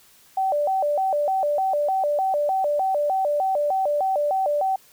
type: tone with vibrato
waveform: sine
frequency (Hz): 671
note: E5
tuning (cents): +31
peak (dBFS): -19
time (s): 0.37-4.76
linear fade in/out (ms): 5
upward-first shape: square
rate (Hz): 3.3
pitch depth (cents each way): 230
effects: white hiss -54 dBFS RMS until 4.92 s